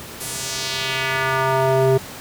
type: tone with band-pass filter sweep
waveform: square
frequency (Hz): 132.6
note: C3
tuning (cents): +23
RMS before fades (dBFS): -20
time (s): 0.2-1.98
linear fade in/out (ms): 10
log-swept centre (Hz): 11000 to 400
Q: 1.5
effects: pink hiss -35 dBFS RMS until 2.2 s + high-pass 80 Hz 12 dB/octave